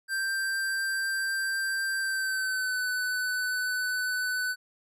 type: tone with pitch glide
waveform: square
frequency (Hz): 1574 to 1501.2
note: G6 to F#6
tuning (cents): +7 to +25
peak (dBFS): -28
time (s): 0.08-4.56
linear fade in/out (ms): 50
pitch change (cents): -82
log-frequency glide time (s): 1.98-2.83
effects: resampled to 32000 Hz